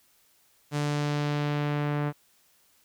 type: tone with low-pass filter sweep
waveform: sawtooth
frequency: 146.83 Hz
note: D3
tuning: in tune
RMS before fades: -28 dBFS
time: 0.71-2.13 s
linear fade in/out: 50 ms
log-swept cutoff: 8700 to 1700 Hz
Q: 0.94
effects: white hiss -64 dBFS RMS until 2.84 s